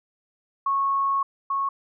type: tone pair in turn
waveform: sine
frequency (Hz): 1100 / 1100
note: C#6 / C#6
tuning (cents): -14 / -14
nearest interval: unison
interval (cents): 0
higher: neither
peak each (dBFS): -20 / -22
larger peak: first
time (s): 0.66-1.23 / 1.5-1.69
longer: first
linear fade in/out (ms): 5
effects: none